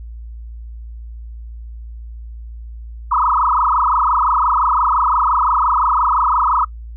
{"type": "tone with frequency modulation", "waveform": "sine", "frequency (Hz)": 1122, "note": "C#6", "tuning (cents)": 21, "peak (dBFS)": -12, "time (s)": [3.11, 6.65], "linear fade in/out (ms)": 10, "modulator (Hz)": 25.8, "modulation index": 6.9, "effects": ["noise-tail reverb RT60 0.1 s tail -24 dB re dry", "added 57 Hz sine -29 dBFS peak until 6.96 s"]}